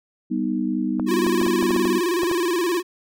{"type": "chord", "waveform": "sine", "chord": "G augmented", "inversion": "none", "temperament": "equal", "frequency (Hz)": [196, 246.9, 311.1], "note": ["G3", "B3", "D#4"], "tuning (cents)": [0, 0, 0], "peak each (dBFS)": [-26, -24, -25], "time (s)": [0.3, 2], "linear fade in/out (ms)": 20}
{"type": "clicks", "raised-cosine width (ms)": 1, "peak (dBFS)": -15, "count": 10, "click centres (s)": [0.997, 1.266, 1.415, 1.466, 1.626, 1.707, 1.763, 1.855, 2.233, 2.314]}
{"type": "tone with vibrato", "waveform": "square", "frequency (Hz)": 349.2, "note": "F4", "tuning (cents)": 0, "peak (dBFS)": -20, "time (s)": [1.06, 2.83], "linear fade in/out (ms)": 50, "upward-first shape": "square", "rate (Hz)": 19, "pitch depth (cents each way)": 79}
{"effects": []}